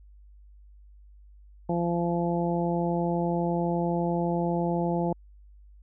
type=harmonic tone; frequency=171.8 Hz; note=F3; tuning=28 cents flat; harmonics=1 / 2 / 3 / 4 / 5; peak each=-27 / -30 / -32 / -33 / -34 dBFS; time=1.69-5.13 s; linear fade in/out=5 ms; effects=added 50 Hz sine -49 dBFS peak until 5.82 s